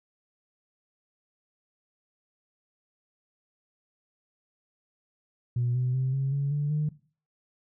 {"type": "tone with pitch steps", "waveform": "sine", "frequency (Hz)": [121.5, 126, 130.67, 135.52, 140.54, 145.75, 151.15], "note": ["B2", "B2", "C3", "C#3", "C#3", "D3", "D#3"], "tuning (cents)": [-28, 35, -2, -39, 24, -13, -50], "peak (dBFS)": -23, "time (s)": [5.56, 6.89], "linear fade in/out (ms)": 5, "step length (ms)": 190, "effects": ["noise-tail reverb RT60 0.4 s tail -18 dB re dry", "tanh soft clip ceiling -20 dBFS"]}